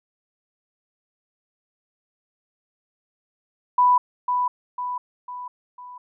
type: tone with echo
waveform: sine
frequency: 990 Hz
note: B5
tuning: 4 cents sharp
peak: -13 dBFS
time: 3.78-3.98 s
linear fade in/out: 5 ms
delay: 500 ms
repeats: 4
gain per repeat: -6 dB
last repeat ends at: 5.98 s
effects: none